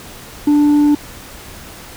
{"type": "tone with tanh clipping", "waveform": "sine", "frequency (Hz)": 293.7, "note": "D4", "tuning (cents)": 0, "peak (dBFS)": -9, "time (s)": [0.47, 0.95], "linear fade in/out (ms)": 5, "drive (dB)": 3, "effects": ["pink hiss -35 dBFS RMS until 1.96 s"]}